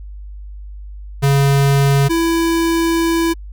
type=tone pair in turn; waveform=square; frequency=139.3 / 332.4 Hz; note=C#3 / E4; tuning=+9 / +15 cents; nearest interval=octave + minor third; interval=1506 cents; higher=second; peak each=-11 / -14 dBFS; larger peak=first; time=1.22-2.09 / 2.09-3.34 s; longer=second; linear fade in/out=20 ms; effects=added 50 Hz sine -29 dBFS peak until 3.52 s